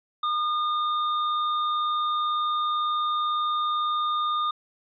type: tone with hard clipping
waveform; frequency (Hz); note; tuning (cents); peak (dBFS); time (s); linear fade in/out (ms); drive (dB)
sine; 1217; D#6; -39; -25; 0.23-4.51; 5; 16
effects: resampled to 11025 Hz